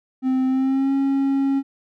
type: tone with pitch glide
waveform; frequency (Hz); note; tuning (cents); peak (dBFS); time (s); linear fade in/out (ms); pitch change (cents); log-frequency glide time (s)
triangle; 260 to 273.4; C4 to C#4; -11 to -24; -15; 0.22-1.63; 50; +87; 0.47-0.93
effects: none